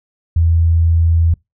sine tone, 82.9 Hz, E2, 10 cents sharp, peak -9 dBFS, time 0.36-1.34 s, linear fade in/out 5 ms, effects noise-tail reverb RT60 0.2 s tail -26 dB re dry

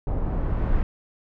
brown noise with low-pass filter sweep, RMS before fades -23 dBFS, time 0.07-0.83 s, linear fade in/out 2 ms, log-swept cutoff 790 to 1800 Hz, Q 0.86, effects none

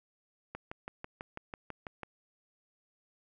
click train, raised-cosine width 0.5 ms, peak -25 dBFS, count 10, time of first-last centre 0.55-2.033 s, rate 6.07 Hz, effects none

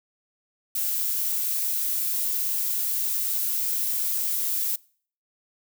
violet noise, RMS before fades -26 dBFS, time 0.75-4.76 s, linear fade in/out 5 ms, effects noise-tail reverb RT60 0.5 s tail -24 dB re dry

